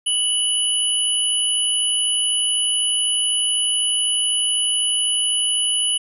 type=tone pair together; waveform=sine; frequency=2960 / 9956 Hz; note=F#7 / D#9; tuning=0 / 0 cents; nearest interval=octave + major sixth; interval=2100 cents; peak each=-19 / -21 dBFS; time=0.06-5.98 s; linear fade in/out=10 ms; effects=none